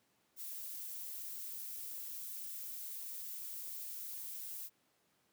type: noise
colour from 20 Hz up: violet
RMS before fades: -45 dBFS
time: 0.36-4.7 s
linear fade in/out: 50 ms
effects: pink hiss -75 dBFS RMS until 5.32 s + high-pass 150 Hz 12 dB/octave